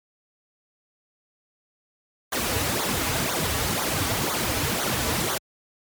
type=noise with flanger; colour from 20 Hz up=pink; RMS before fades=-25 dBFS; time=2.32-5.38 s; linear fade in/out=5 ms; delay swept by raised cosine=0.37 to 5.67 ms; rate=2 Hz; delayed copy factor=-0.8; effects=high-pass 60 Hz 12 dB/octave + MP3 96 kbps